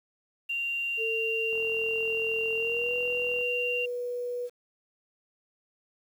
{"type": "tone", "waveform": "sine", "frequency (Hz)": 2771, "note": "F7", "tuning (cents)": -14, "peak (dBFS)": -28, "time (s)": [0.49, 3.86], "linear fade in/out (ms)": 10}
{"type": "tone with pitch glide", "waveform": "sine", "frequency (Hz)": [448.2, 488.8], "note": ["A4", "B4"], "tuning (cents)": [32, -18], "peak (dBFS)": -30, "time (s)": [0.97, 4.5], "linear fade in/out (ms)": 50, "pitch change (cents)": 150, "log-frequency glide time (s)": [2.56, 2.94]}
{"type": "click train", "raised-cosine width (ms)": 1, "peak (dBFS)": -35, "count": 80, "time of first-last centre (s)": [1.53, 3.411], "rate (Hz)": 42}
{"effects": ["9-bit"]}